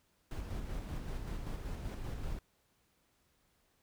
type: noise with tremolo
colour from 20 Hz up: brown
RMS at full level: -39 dBFS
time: 0.31-2.39 s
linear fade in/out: 2 ms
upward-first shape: square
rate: 5.2 Hz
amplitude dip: 30%
effects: pink hiss -74 dBFS RMS until 3.82 s